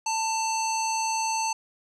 square tone with low-pass filter, 890 Hz, A5, 20 cents sharp, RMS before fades -27 dBFS, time 0.06-1.53 s, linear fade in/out 5 ms, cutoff 6800 Hz, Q 4.6, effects none

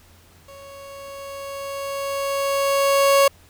30% pulse tone with level ramp, 554.4 Hz, C#5, in tune, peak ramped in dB -38 to -9 dBFS, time 0.48-3.28 s, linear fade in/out 5 ms, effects added 86 Hz sine -53 dBFS peak until 3.49 s + pink hiss -53 dBFS RMS until 3.49 s

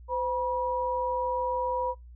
sine tone pair together, 512.3 / 967 Hz, C5 / B5, -37 / -37 cents, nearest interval major seventh, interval 1100 cents, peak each -30 / -28 dBFS, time 0.08-1.95 s, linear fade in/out 50 ms, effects noise-tail reverb RT60 0.2 s tail -26 dB re dry + added 60 Hz sine -45 dBFS peak until 2.15 s

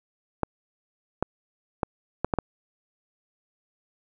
clicks, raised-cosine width 1 ms, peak -9 dBFS, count 6, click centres 0.433 / 1.226 / 1.832 / 2.246 / 2.338 / 2.387 s, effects none

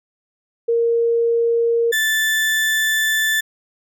sine / 35% pulse tone pair in turn, 465.4 / 1757.1 Hz, A#4 / A6, -3 / -3 cents, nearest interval octave + major seventh, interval 2300 cents, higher second, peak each -14 dBFS, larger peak neither, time 0.68-1.92 / 1.92-3.41 s, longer second, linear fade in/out 10 ms, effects none

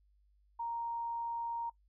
sine tone, 932.3 Hz, A#5, in tune, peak -35 dBFS, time 0.59-1.7 s, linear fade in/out 10 ms, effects noise-tail reverb RT60 0.1 s tail -21 dB re dry + added 50 Hz sine -66 dBFS peak until 1.88 s

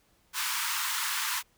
pink high-pass noise, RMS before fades -31 dBFS, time 0.33-1.43 s, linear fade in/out 50 ms, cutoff 910 Hz, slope 96 dB/octave, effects pink hiss -67 dBFS RMS until 1.57 s

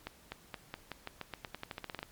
accelerating click train, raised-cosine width 0.3 ms, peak -23 dBFS, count 18, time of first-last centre 0.07-2.029 s, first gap 250 ms, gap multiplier 0.89, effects pink hiss -60 dBFS RMS until 2.11 s + MP3 96 kbps

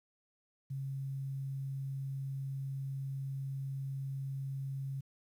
sine tone with quantisation, 136 Hz, C#3, 33 cents flat, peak -36 dBFS, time 0.7-5.01 s, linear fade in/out 10 ms, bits 11, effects none

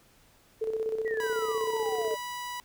sine tone with tremolo, 442.2 Hz, A4, 9 cents sharp, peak -26 dBFS, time 0.61-2.15 s, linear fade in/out 10 ms, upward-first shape square, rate 16 Hz, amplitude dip 50%
sine exponential sweep, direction down, 1974 to 587.3 Hz, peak -35 dBFS, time 1.05-2.17 s, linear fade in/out 20 ms
sawtooth tone, 981 Hz, B5, 12 cents flat, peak -31 dBFS, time 1.2-2.6 s, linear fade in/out 0 ms
effects pink hiss -61 dBFS RMS until 2.64 s

